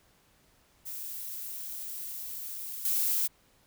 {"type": "noise with level steps", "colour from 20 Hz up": "violet", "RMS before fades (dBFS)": [-39, -28], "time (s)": [0.85, 3.28], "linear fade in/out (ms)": 20, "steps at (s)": 2.85, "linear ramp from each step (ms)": 2, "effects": ["pink hiss -65 dBFS RMS until 3.66 s"]}